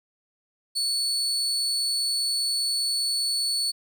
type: tone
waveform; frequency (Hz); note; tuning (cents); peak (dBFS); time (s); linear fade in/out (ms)
35% pulse; 4435; C#8; 0; -22; 0.75-3.72; 20
effects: none